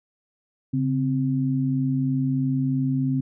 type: tone pair together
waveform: sine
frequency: 138.58 / 261.6 Hz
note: C#3 / C4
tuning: 0 / 0 cents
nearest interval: major seventh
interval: 1100 cents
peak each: -23 dBFS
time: 0.73-3.21 s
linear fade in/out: 10 ms
effects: none